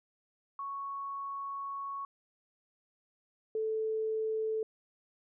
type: tone pair in turn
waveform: sine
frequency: 1108.7 / 438.8 Hz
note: C#6 / A4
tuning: 0 / -5 cents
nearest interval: octave + major third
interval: 1605 cents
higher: first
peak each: -36 / -30 dBFS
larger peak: second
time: 0.59-2.05 / 3.55-4.63 s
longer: first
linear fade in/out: 2 ms
effects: none